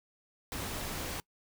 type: noise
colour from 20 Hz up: pink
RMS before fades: -38 dBFS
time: 0.52-1.2 s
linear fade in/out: 0 ms
effects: noise-tail reverb RT60 0.1 s tail -24 dB re dry